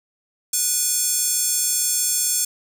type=tone with high-pass filter; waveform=square; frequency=489.9 Hz; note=B4; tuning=14 cents flat; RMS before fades=-21 dBFS; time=0.53-2.45 s; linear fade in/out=5 ms; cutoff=7400 Hz; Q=2.3; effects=none